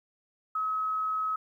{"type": "tone", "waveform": "sine", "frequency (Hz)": 1280, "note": "D#6", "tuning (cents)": 49, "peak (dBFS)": -27, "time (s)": [0.55, 1.36], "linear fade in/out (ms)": 5, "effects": ["11-bit"]}